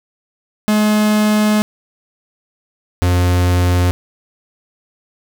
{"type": "tone pair in turn", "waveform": "45% pulse", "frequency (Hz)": [212.2, 89.22], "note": ["G#3", "F2"], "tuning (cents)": [38, 38], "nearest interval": "octave + minor third", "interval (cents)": 1500, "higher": "first", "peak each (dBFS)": -11, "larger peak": "neither", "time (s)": [[0.68, 1.62], [3.02, 3.91]], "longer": "first", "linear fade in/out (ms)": 0, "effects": []}